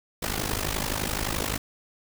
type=noise with amplitude modulation; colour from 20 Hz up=pink; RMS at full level=-25 dBFS; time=0.22-1.58 s; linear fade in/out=10 ms; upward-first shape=sine; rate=51.7 Hz; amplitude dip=85%; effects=none